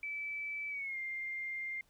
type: tone with pitch glide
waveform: sine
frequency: 2310 to 2106 Hz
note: D7 to C7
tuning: -29 to +11 cents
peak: -37 dBFS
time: 0.03-1.81 s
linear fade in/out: 2 ms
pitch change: -160 cents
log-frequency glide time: 0.69-0.98 s
effects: pink hiss -71 dBFS RMS until 1.89 s